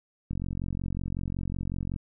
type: click train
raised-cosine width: 5 ms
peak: -20 dBFS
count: 76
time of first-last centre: 0.31-1.962 s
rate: 45.4 Hz
effects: none